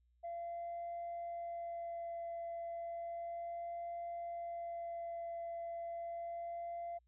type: tone with vibrato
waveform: sine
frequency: 683 Hz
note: F5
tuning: 39 cents flat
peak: -39 dBFS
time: 0.23-6.99 s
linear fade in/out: 20 ms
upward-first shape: sine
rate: 0.33 Hz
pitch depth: 11 cents each way
effects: tanh soft clip ceiling -38 dBFS + added 60 Hz sine -70 dBFS peak until 7.07 s